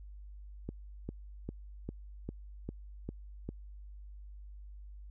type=click train; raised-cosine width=3 ms; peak=-25 dBFS; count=8; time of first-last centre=0.69-3.49 s; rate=2.5 Hz; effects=added 50 Hz sine -46 dBFS peak until 5.1 s